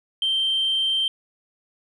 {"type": "tone", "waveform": "sine", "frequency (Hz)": 3136, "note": "G7", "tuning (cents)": 0, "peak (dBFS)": -18, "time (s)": [0.22, 1.08], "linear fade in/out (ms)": 2, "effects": ["tanh soft clip ceiling -16 dBFS"]}